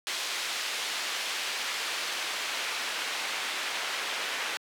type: noise with band-pass filter sweep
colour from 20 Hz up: pink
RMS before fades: -33 dBFS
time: 0.07-4.57 s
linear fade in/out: 0 ms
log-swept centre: 3500 to 2300 Hz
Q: 0.77
effects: high-pass 300 Hz 12 dB/octave